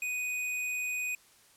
square tone, 2489 Hz, D#7, in tune, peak -32 dBFS, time 0.02-1.15 s, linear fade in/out 2 ms, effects white hiss -61 dBFS RMS until 1.56 s + low-pass 12000 Hz 12 dB/octave

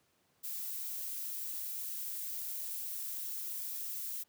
violet noise, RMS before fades -40 dBFS, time 0.43-4.24 s, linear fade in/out 20 ms, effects pink hiss -73 dBFS RMS until 4.28 s + high-pass 100 Hz 12 dB/octave

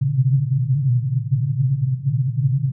white band-pass noise, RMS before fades -19 dBFS, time 0.01-2.72 s, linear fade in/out 10 ms, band 120 to 140 Hz, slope 96 dB/octave, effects none

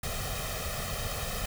pink noise with comb filter, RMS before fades -34 dBFS, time 0.03-1.46 s, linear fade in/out 5 ms, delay 1.6 ms, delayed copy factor +0.85, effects none

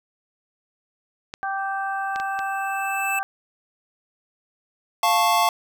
clicks, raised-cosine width 0.2 ms, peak -16 dBFS, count 4, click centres 1.339 / 2.16 / 2.2 / 2.391 s
harmonic tone, 390.5 Hz, G4, 7 cents flat, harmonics 2 / 3 / 4, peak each -26 / -32 / -29 dBFS, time 1.43-3.23 s, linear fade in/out 0 ms
square tone with exponential growth, 2637 Hz, E7, in tune, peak -23 dBFS, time 1.58-3.19 s, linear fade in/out 2 ms, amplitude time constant 350 ms
square chord, F augmented, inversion none, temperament equal with one note detuned, 698.5 / 880 / 1103 Hz, F5 / A5 / C#6, 0 / 0 / -9 cents, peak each -22 dBFS, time 5.03-5.49 s, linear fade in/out 2 ms
effects none

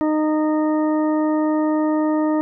harmonic tone, 307.9 Hz, D#4, 18 cents flat, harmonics 1 / 2 / 3 / 4 / 6, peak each -17 / -24 / -28 / -32 / -38 dBFS, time 0.01-2.41 s, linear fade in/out 0 ms, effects none

